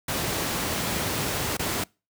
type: noise with dropouts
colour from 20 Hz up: pink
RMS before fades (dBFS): -27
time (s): 0.08-1.84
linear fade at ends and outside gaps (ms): 5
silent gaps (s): 1.57-1.593
effects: noise-tail reverb RT60 0.3 s tail -26 dB re dry + high-pass 80 Hz 12 dB/octave